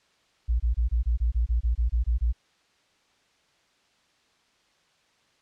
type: tone bursts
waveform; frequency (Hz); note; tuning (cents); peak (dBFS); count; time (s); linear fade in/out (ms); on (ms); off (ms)
sine; 58.27; A#1; 0; -20; 13; 0.48-2.328; 20; 120; 24
effects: white hiss -65 dBFS RMS until 5.41 s + low-pass 5000 Hz 12 dB/octave